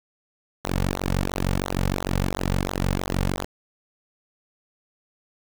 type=tone with flanger; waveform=sawtooth; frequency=46.53 Hz; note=F#1; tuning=10 cents sharp; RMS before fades=-25 dBFS; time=0.64-3.45 s; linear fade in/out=10 ms; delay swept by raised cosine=0.38 to 3.08 ms; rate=2.9 Hz; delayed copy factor=-0.9; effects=7-bit